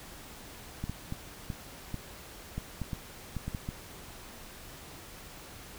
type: clicks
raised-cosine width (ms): 5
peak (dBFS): -22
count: 12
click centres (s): 0.84 / 0.896 / 1.124 / 1.502 / 1.943 / 2.58 / 2.817 / 2.932 / 3.367 / 3.48 / 3.548 / 3.689
effects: pink hiss -48 dBFS RMS until 5.78 s